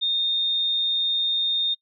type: tone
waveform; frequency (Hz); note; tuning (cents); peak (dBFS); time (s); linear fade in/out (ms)
sine; 3661; A#7; -32; -20; 0.01-1.75; 20
effects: noise-tail reverb RT60 0.1 s tail -18 dB re dry